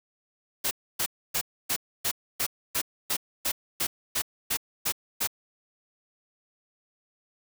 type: noise bursts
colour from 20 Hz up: white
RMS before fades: -27 dBFS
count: 14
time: 0.64-5.274 s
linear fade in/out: 10 ms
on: 71 ms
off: 280 ms
effects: none

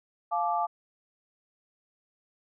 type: chord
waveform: sine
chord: D minor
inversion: first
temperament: equal with one note detuned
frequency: 698.5 / 864.4 / 1174.7 Hz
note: F5 / A5 / D6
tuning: 0 / -31 / 0 cents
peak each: -29 / -29 / -31 dBFS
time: 0.31-0.67 s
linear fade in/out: 20 ms
effects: none

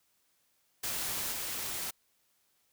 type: noise with level steps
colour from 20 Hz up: white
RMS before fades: -35 / -37 dBFS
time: 0.83-1.91 s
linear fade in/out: 10 ms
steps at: 1.32 s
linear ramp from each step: 5 ms
effects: white hiss -73 dBFS RMS until 2.72 s

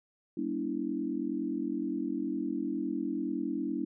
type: tone cluster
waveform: sine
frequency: 195.4 / 237.5 / 287.1 / 326.9 Hz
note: G3 / A#3 / D4 / E4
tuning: -5 / +33 / -39 / -14 cents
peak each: -40 / -37 / -34 / -35 dBFS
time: 0.37-3.85 s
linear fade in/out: 5 ms
effects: none

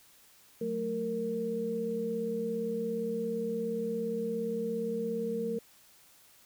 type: tone cluster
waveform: sine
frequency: 183.1 / 220.4 / 462.8 Hz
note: F#3 / A3 / A#4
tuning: -18 / +3 / -13 cents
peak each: -40 / -36 / -32 dBFS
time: 0.61-5.59 s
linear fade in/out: 5 ms
effects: white hiss -60 dBFS RMS until 6.45 s

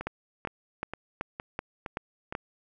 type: two click trains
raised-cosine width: 0.5 ms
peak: -16 / -20 dBFS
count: 7 / 6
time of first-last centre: 0.07-2.351 / 0.01-2.325 s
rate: 2.63 / 2.16 Hz
effects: none

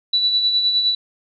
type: tone with tremolo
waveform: sine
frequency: 3951 Hz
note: B7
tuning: in tune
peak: -13 dBFS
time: 0.13-0.95 s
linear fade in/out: 5 ms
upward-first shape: sine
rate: 9.7 Hz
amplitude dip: 45%
effects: none

